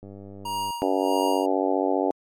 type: click train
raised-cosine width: 2 ms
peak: -29 dBFS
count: 68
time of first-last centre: 0.03-0.705 s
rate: 99.3 Hz
type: tone with tremolo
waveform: square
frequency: 944 Hz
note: A#5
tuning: 22 cents sharp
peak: -26 dBFS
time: 0.45-1.46 s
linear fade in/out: 5 ms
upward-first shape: sine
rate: 1.6 Hz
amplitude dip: 85%
type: harmonic tone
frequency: 95 Hz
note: F#2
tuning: 46 cents sharp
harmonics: 3 / 4 / 5 / 6 / 7 / 8 / 9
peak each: -26 / -27 / -28 / -29 / -29 / -30 / -31 dBFS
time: 0.82-2.11 s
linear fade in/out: 0 ms
effects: MP3 64 kbps